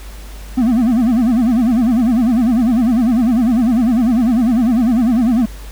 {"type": "tone with vibrato", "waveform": "triangle", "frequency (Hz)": 237.2, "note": "A#3", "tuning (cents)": 30, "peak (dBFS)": -8, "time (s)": [0.57, 5.46], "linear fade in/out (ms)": 10, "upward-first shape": "sine", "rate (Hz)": 10, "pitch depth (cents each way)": 170, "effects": ["added 50 Hz sine -29 dBFS peak until 5.71 s", "pink hiss -39 dBFS RMS until 5.71 s"]}